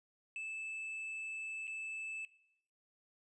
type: tone with dropouts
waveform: triangle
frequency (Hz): 2626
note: E7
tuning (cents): -7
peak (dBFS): -38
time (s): 0.36-2.25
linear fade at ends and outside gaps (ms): 1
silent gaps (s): 1.671-1.677
effects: noise-tail reverb RT60 0.7 s tail -18 dB re dry + resampled to 24000 Hz